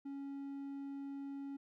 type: tone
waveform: triangle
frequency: 277.8 Hz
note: C#4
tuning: 4 cents sharp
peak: -40 dBFS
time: 0.05-1.57 s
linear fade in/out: 10 ms
effects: none